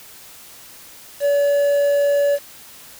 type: tone with quantisation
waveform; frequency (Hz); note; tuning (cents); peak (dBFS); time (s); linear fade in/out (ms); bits
triangle; 571; D5; -49; -12; 1.2-2.39; 50; 6
effects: white hiss -42 dBFS RMS until 2.99 s